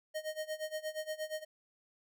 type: tone with tremolo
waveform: square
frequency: 621 Hz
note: D#5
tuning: 3 cents flat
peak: -35 dBFS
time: 0.14-1.45 s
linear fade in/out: 20 ms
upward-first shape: sine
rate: 8.5 Hz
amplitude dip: 90%
effects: none